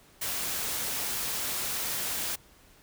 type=noise; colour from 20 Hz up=white; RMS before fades=-32 dBFS; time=0.21-2.36 s; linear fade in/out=10 ms; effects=pink hiss -58 dBFS RMS until 2.82 s